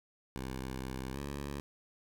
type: tone with pitch glide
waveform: 10% pulse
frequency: 65.1 to 70.58 Hz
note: C2 to C#2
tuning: -8 to +32 cents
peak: -30 dBFS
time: 0.36-1.6 s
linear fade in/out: 0 ms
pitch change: +140 cents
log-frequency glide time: 1.12-1.18 s
effects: none